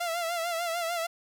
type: tone with vibrato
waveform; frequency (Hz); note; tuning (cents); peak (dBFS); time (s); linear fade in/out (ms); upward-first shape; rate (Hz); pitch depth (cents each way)
sawtooth; 678; E5; +49; -25; 0-1.07; 10; sine; 6.7; 66
effects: none